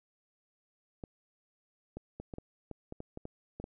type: clicks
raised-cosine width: 2 ms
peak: -28 dBFS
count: 12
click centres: 1.038 / 1.97 / 2.2 / 2.338 / 2.384 / 2.713 / 2.924 / 3.004 / 3.174 / 3.254 / 3.6 / 3.641 s
effects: none